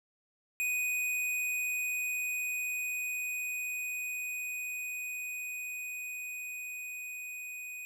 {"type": "tone with level ramp", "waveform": "square", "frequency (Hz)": 2489, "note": "D#7", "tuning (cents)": 0, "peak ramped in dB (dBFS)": [-30, -41], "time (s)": [0.6, 7.85], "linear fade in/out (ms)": 0, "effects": []}